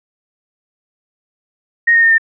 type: tone with pitch steps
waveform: sine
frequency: 1864.7 / 1845.4 / 1826.3 / 1807.4 Hz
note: A#6 / A#6 / A#6 / A6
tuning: 0 / -18 / -36 / +46 cents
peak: -7 dBFS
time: 1.87-2.182 s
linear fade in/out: 10 ms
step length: 78 ms
effects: none